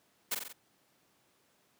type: noise with echo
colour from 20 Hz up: white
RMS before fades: -32 dBFS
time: 0.31-0.35 s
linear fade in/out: 10 ms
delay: 45 ms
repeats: 4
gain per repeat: -4 dB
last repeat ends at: 0.53 s
effects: pink hiss -70 dBFS RMS until 1.79 s + high-pass 150 Hz 12 dB/octave